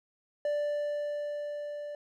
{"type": "tone with level ramp", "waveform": "triangle", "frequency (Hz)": 587.3, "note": "D5", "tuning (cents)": 0, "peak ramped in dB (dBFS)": [-25, -35], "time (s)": [0.45, 1.95], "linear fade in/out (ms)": 2, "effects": []}